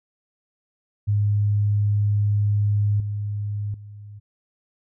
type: tone with level steps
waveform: sine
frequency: 103.3 Hz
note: G#2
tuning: 9 cents flat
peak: -17 / -24 / -37 dBFS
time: 1.07-4.2 s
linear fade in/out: 20 ms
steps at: 3 / 3.74 s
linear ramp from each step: 2 ms
effects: none